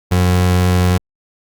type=tone; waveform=30% pulse; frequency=90.4 Hz; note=F#2; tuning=40 cents flat; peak=-8 dBFS; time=0.11-0.98 s; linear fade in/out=10 ms; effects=Opus 48 kbps